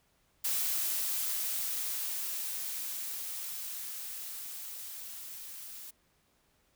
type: noise with level ramp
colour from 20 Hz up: blue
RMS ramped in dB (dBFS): -31 to -46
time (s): 0.44-5.91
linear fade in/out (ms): 10
effects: pink hiss -71 dBFS RMS until 6.75 s